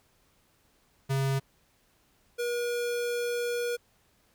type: tone pair in turn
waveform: square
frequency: 135.6 / 479.9 Hz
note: C#3 / B4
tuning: -38 / -50 cents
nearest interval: octave + minor seventh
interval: 2188 cents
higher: second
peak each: -26 / -29 dBFS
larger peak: first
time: 1.09-1.4 / 2.38-3.77 s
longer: second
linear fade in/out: 20 ms
effects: pink hiss -67 dBFS RMS until 4.34 s